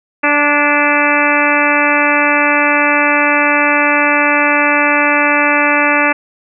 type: harmonic tone with a mistuned harmonic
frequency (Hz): 292.4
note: D4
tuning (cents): -7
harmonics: 1 / 2 / 3 / 4 / 5 / 6 / 7 / 8 / 9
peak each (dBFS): -18 / -18 / -18 / -18 / -18 / -18 / -18 / -18 / -18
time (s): 0.23-6.13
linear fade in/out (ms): 10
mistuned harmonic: 6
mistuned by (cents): -21
effects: none